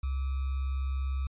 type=tone with sample-and-hold; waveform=sine; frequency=67 Hz; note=C2; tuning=42 cents sharp; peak=-28 dBFS; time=0.03-1.27 s; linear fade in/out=5 ms; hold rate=1225 Hz; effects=resampled to 8000 Hz